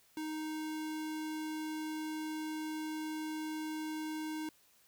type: tone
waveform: square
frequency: 311.1 Hz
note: D#4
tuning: in tune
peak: -38 dBFS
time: 0.17-4.49 s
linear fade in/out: 2 ms
effects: white hiss -67 dBFS RMS until 4.87 s